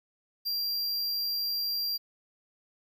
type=tone; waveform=square; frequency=4748 Hz; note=D8; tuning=18 cents sharp; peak=-29 dBFS; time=0.45-1.98 s; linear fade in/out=20 ms; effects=11-bit